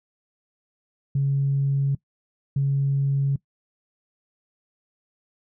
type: tone pair in turn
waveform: sine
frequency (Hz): 138.59 / 138.59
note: C#3 / C#3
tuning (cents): 0 / 0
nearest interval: unison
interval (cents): 0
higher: neither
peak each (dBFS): -18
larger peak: neither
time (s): 1.15-1.95 / 2.56-3.36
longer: neither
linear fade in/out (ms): 5
effects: noise-tail reverb RT60 0.1 s tail -21 dB re dry + tanh soft clip ceiling -14 dBFS